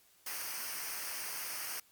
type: noise with comb filter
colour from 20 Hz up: white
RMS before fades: -40 dBFS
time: 0.26-1.8 s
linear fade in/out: 5 ms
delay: 0.27 ms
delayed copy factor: -0.7
effects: white hiss -66 dBFS RMS until 1.91 s + Opus 48 kbps